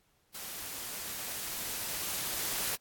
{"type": "noise with level ramp", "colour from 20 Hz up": "white", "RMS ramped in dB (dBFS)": [-42, -33], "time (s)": [0.34, 2.76], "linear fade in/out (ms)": 10, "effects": ["pink hiss -71 dBFS RMS until 2.8 s", "AAC 64 kbps"]}